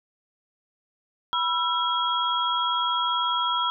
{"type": "tone cluster", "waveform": "sine", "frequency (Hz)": [979, 1340, 3298], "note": ["B5", "E6", "G#7"], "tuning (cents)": [-15, 28, -13], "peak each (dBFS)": [-26, -26, -27], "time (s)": [1.33, 3.7], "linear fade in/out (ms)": 0, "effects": []}